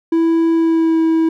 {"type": "tone with pitch glide", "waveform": "triangle", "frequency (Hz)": [329.6, 324.3], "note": ["E4", "E4"], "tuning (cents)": [0, -28], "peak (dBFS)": -9, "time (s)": [0.12, 1.29], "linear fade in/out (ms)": 5, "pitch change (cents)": -28, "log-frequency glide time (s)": [0.52, 1], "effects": []}